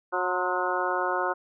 harmonic tone with a mistuned harmonic, 181.9 Hz, F#3, 29 cents flat, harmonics 2 / 3 / 4 / 5 / 6 / 7 / 8, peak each -32 / -32 / -32 / -32 / -32 / -32 / -32 dBFS, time 0.12-1.34 s, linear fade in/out 20 ms, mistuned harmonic 6, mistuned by -60 cents, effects none

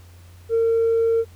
triangle tone with tanh clipping, 456.6 Hz, A#4, 36 cents flat, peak -16 dBFS, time 0.49-1.25 s, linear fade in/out 50 ms, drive 5 dB, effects added 88 Hz sine -43 dBFS peak until 1.35 s + pink hiss -54 dBFS RMS until 1.35 s

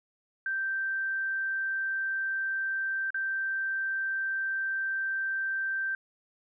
sine tone with dropouts, 1565 Hz, G6, 3 cents flat, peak -28 dBFS, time 0.46-5.95 s, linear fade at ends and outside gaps 2 ms, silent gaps 3.105-3.144 s, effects none

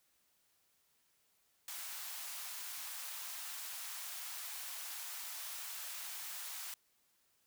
white high-pass noise, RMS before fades -45 dBFS, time 1.68-6.74 s, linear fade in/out 2 ms, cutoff 750 Hz, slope 24 dB/octave, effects white hiss -75 dBFS RMS until 7.46 s

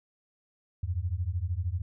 sine beating tone pair, 82.41 / 95.41 Hz, E2 / G2, 0 / -46 cents, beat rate 13 Hz, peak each -31 dBFS, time 0.83-1.82 s, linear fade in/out 5 ms, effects none

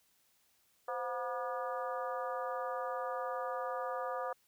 harmonic tone with a mistuned harmonic, 241.5 Hz, B3, 39 cents flat, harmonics 2 / 3 / 4 / 5 / 6 / 7, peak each -39 / -41 / -44 / -41 / -51 / -52 dBFS, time 0.88-4.33 s, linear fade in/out 5 ms, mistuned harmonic 2, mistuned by +120 cents, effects white hiss -72 dBFS RMS until 4.47 s

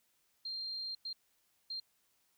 sine tone bursts at uneven times, 4186 Hz, C8, in tune, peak -38 dBFS, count 3, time 0.45-0.95 / 1.05-1.13 / 1.7-1.8 s, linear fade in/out 5 ms, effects white hiss -75 dBFS RMS until 2.37 s

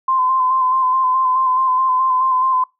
sine tone with vibrato, 1034 Hz, C6, 21 cents flat, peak -13 dBFS, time 0.08-2.64 s, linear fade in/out 5 ms, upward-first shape square, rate 4.7 Hz, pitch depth 25 cents each way, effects noise-tail reverb RT60 0.2 s tail -23 dB re dry

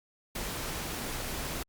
pink noise, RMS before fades -36 dBFS, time 0.35-1.63 s, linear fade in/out 5 ms, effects Opus 48 kbps

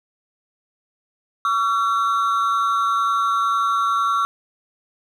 triangle ring-modulated tone, 1244.5 Hz, D#6, in tune, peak -12 dBFS, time 1.45-4.25 s, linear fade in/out 0 ms, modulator 111 Hz, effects none

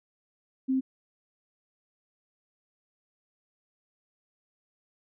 sine tone, 262.8 Hz, C4, 8 cents sharp, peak -23 dBFS, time 0.68-0.81 s, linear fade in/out 20 ms, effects none

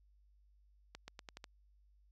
accelerating click train, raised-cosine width 0.2 ms, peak -30 dBFS, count 6, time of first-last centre 0.95-1.442 s, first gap 130 ms, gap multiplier 0.86, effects added 50 Hz sine -65 dBFS peak until 2.11 s

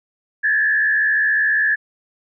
sine tone with frequency modulation, 1716 Hz, A6, 44 cents flat, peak -14 dBFS, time 0.43-1.76 s, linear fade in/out 20 ms, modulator 74.6 Hz, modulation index 0.9, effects none

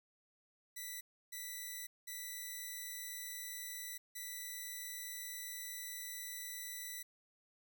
5% pulse tone bursts at uneven times, 1975.5 Hz, B6, in tune, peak -33 dBFS, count 4, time 0.76-1.01 / 1.32-1.87 / 2.07-3.98 / 4.15-7.03 s, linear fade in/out 10 ms, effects none

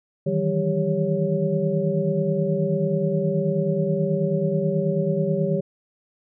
sine tone cluster, 155 / 164.3 / 193.4 / 397.1 / 557 Hz, D#3 / E3 / G3 / G4 / C#5, -6 / -5 / -23 / +22 / +8 cents, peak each -26 dBFS, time 0.26-5.61 s, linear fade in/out 10 ms, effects none

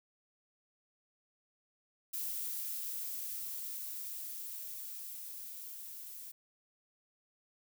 violet noise with level ramp, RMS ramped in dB -38 to -48 dBFS, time 2.13-6.32 s, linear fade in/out 10 ms, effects none

